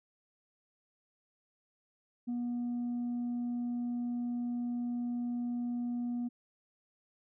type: tone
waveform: sine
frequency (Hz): 241.4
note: B3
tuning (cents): -39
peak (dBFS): -30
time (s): 2.27-6.29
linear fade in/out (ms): 20
effects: tanh soft clip ceiling -31 dBFS